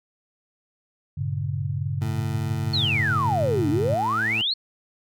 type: chord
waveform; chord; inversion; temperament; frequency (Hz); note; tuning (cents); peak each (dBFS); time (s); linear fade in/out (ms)
sine; G diminished; none; equal with one note detuned; 98 / 116.54 / 141.1; G2 / Bb2 / Db3; 0 / 0 / +31; -28 / -32 / -27; 1.17-3.95; 10
type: tone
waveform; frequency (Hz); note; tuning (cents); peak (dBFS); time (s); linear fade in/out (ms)
20% pulse; 110.1; A2; +2; -25; 2.01-4.42; 10
type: exponential two-way sweep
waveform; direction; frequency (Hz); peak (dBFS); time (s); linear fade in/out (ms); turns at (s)
sine; down then up; 4435 to 279.5 to 4435; -21; 2.73-4.54; 10; 3.69
effects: none